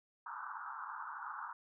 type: band-pass noise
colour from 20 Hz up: white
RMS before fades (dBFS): -45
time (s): 0.26-1.53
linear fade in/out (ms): 5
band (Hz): 840 to 1500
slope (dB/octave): 96
effects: none